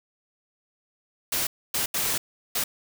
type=noise bursts at uneven times; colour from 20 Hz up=white; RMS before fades=-26 dBFS; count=4; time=1.32-1.47 / 1.74-1.86 / 1.94-2.18 / 2.55-2.64 s; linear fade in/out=5 ms; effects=none